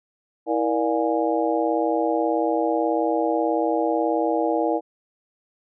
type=harmonic tone with a mistuned harmonic; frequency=118.3 Hz; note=A#2; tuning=26 cents sharp; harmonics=3 / 4 / 5 / 6 / 7; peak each=-24 / -25 / -26 / -27 / -27 dBFS; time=0.46-4.81 s; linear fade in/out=50 ms; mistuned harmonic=3; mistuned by=-150 cents; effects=none